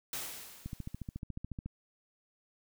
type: noise with exponential decay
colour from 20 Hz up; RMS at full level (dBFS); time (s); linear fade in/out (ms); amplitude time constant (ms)
white; -37; 0.13-1.19; 2; 230
type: click train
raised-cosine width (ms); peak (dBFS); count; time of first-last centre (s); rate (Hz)
5; -27; 15; 0.66-1.66; 14
effects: none